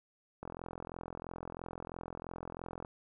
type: click train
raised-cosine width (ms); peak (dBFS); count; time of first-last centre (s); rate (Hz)
1; -28; 105; 0.43-2.849; 43
effects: none